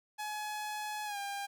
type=tone with pitch glide; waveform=sawtooth; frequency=846 to 801.3 Hz; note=G#5 to G5; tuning=+32 to +38 cents; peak=-33 dBFS; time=0.18-1.47 s; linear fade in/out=20 ms; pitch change=-94 cents; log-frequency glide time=1.05-1.18 s; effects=none